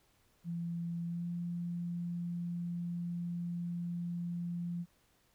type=tone with pitch glide; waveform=sine; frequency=170 to 172.97 Hz; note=F3 to F3; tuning=-46 to -16 cents; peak=-35 dBFS; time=0.44-4.86 s; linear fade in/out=50 ms; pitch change=+30 cents; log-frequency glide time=1.06-1.27 s; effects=pink hiss -71 dBFS RMS until 5.34 s